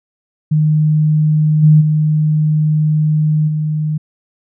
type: tone with level steps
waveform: sine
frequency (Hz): 153.5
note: D#3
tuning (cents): -23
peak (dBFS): -9 / -4 / -10 / -14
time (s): 0.51-3.98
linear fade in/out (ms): 10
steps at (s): 1.62 / 1.8 / 3.47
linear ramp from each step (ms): 20
effects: none